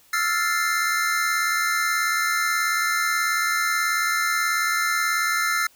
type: chord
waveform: square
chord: F major seventh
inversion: third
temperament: equal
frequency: 1318.5 / 1396.9 / 1760 / 2093 Hz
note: E6 / F6 / A6 / C7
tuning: 0 / 0 / 0 / 0 cents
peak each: -27 dBFS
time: 0.13-5.67 s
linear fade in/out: 5 ms
effects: white hiss -56 dBFS RMS until 5.75 s